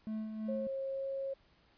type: tone with tremolo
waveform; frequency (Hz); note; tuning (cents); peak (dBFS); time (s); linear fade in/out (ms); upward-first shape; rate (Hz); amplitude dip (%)
triangle; 217.5; A3; -20; -33; 0.07-0.67; 0; sine; 3; 45
type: tone with pitch glide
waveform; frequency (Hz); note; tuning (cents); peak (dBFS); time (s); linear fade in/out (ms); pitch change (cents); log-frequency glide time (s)
sine; 539 to 542.7; C#5 to C#5; -49 to -37; -35; 0.48-1.34; 10; +12; 0.87-1.06
effects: pink hiss -68 dBFS RMS until 1.77 s + resampled to 11025 Hz